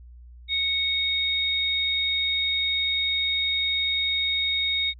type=tone pair together; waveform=sine; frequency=2217 / 3729 Hz; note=C#7 / A#7; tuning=0 / 0 cents; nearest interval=major sixth; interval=900 cents; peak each=-28 / -23 dBFS; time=0.48-4.94 s; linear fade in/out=50 ms; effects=added 60 Hz sine -43 dBFS peak until 4.99 s